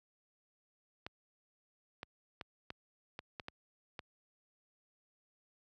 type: clicks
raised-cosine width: 0.3 ms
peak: -26 dBFS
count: 8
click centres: 1.065 / 2.031 / 2.412 / 2.704 / 3.191 / 3.398 / 3.484 / 3.992 s
effects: high-pass 60 Hz 12 dB/octave